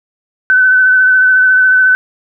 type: tone with vibrato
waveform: sine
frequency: 1514 Hz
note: F#6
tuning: 39 cents sharp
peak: -5 dBFS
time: 0.5-1.95 s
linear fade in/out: 0 ms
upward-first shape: sine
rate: 14 Hz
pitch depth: 19 cents each way
effects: none